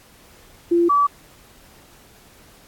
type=tone pair in turn; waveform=sine; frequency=343.2 / 1150.1 Hz; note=F4 / D6; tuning=-30 / -37 cents; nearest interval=octave + major sixth; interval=2093 cents; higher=second; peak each=-13 dBFS; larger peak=neither; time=0.71-0.89 / 0.89-1.07 s; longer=neither; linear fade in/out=10 ms; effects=pink hiss -50 dBFS RMS until 2.67 s + AAC 64 kbps